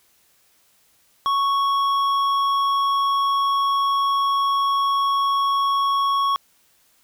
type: tone with hard clipping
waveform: triangle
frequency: 1108.7 Hz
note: C#6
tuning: in tune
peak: -19 dBFS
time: 1.26-6.36 s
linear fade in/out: 0 ms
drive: 11 dB
effects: white hiss -60 dBFS RMS until 7.03 s